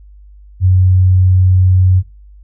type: tone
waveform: sine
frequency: 92.5 Hz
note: F#2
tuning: in tune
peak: -6 dBFS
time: 0.6-2.03 s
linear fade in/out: 50 ms
effects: noise-tail reverb RT60 0.3 s tail -20 dB re dry + added 50 Hz sine -36 dBFS peak until 2.43 s